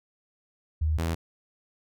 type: tone pair in turn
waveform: sine / sawtooth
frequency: 77.78 / 82.47 Hz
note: D#2 / E2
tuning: 0 / +1 cents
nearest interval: minor second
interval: 101 cents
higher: second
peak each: -22 dBFS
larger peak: neither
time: 0.81-0.98 / 0.98-1.15 s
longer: neither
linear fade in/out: 10 ms
effects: none